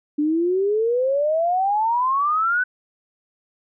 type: exponential sweep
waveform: sine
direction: up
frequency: 290.7 to 1518 Hz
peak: -17 dBFS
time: 0.18-2.64 s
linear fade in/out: 10 ms
effects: none